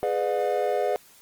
triangle chord, G# diminished seventh, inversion none, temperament just, 415.3 / 498.4 / 598 / 717.6 Hz, G#4 / B4 / D5 / F5, 0 / +16 / +31 / +47 cents, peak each -26 dBFS, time 0.03-0.96 s, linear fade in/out 0 ms, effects white hiss -54 dBFS RMS until 1.21 s + Opus 32 kbps

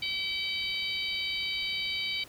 harmonic tone, 766 Hz, G5, 40 cents flat, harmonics 3 / 4 / 5 / 6, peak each -34 / -35 / -36 / -37 dBFS, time 0.02-2.24 s, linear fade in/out 5 ms, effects pink hiss -52 dBFS RMS until 2.28 s

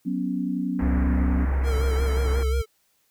sine chord, F# suspended fourth, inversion none, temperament just, 185 / 246.7 / 277.5 Hz, F#3 / B3 / C#4, 0 / -2 / +2 cents, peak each -28 dBFS, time 0.05-1.46 s, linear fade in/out 20 ms
pink low-pass noise, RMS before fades -34 dBFS, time 0.79-2.43 s, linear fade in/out 2 ms, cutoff 2100 Hz, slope 48 dB/octave
sine tone, 66.9 Hz, C2, 39 cents sharp, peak -20 dBFS, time 0.82-2.62 s, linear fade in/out 10 ms
square tone with vibrato, 452.2 Hz, A4, 47 cents sharp, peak -30 dBFS, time 1.63-2.66 s, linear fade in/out 50 ms, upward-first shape sine, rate 5.6 Hz, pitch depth 63 cents each way
effects white hiss -67 dBFS RMS until 3.1 s

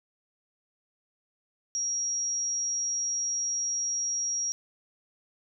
sine tone, 5660 Hz, F8, 22 cents sharp, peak -27 dBFS, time 1.75-4.52 s, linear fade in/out 0 ms, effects none

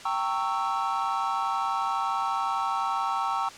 triangle chord, G diminished seventh, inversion none, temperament equal with one note detuned, 784 / 915.8 / 1108.7 / 1318.5 Hz, G5 / Bb5 / Db6 / Fb6, 0 / -31 / 0 / 0 cents, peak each -29 dBFS, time 0.05-3.49 s, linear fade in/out 5 ms, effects white hiss -44 dBFS RMS until 3.57 s + low-pass 6000 Hz 12 dB/octave

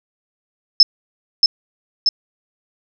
sine tone with echo, 5240 Hz, E8, 11 cents flat, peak -3 dBFS, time 0.8-0.83 s, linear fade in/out 2 ms, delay 630 ms, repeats 2, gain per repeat -4 dB, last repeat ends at 2.09 s, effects none

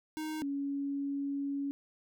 square / sine tone pair in turn, 311.1 / 280.1 Hz, D#4 / C#4, 0 / +18 cents, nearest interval major second, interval 182 cents, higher first, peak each -36 / -32 dBFS, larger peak second, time 0.17-0.42 / 0.42-1.71 s, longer second, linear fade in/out 0 ms, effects none

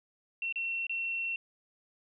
sine tone with dropouts, 2715 Hz, F7, 50 cents flat, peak -31 dBFS, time 0.42-1.36 s, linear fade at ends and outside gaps 2 ms, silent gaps 0.525-0.558 / 0.868-0.895 s, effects none

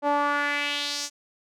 sawtooth tone with band-pass filter sweep, 289 Hz, D4, 28 cents flat, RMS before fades -26 dBFS, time 0.02-1.1 s, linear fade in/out 50 ms, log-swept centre 710 to 6500 Hz, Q 2.6, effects none

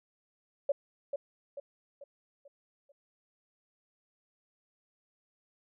sine tone with echo, 564 Hz, C#5, 30 cents sharp, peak -24 dBFS, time 0.69-0.72 s, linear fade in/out 5 ms, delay 440 ms, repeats 5, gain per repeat -7 dB, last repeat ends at 2.92 s, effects none

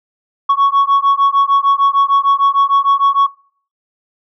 sine beating tone pair, 1108.7 / 1115.3 Hz, C#6 / C#6, 0 / +10 cents, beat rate 6.6 Hz, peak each -10 dBFS, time 0.49-3.27 s, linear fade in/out 10 ms, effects noise-tail reverb RT60 0.5 s tail -22 dB re dry + tanh soft clip ceiling -6 dBFS

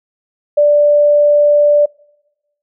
sine tone, 587.3 Hz, D5, in tune, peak -6 dBFS, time 0.57-1.86 s, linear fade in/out 10 ms, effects noise-tail reverb RT60 1.0 s tail -26 dB re dry

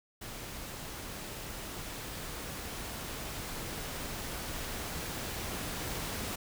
pink noise with level ramp, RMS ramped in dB -43 to -37 dBFS, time 0.21-6.36 s, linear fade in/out 10 ms, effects none

